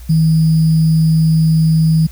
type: tone with sample-and-hold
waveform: sine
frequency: 159.8 Hz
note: D#3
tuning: 47 cents sharp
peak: -8 dBFS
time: 0.09-2.07 s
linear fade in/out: 10 ms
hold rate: 4900 Hz
effects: added 60 Hz sine -30 dBFS peak until 2.11 s + white hiss -44 dBFS RMS until 2.11 s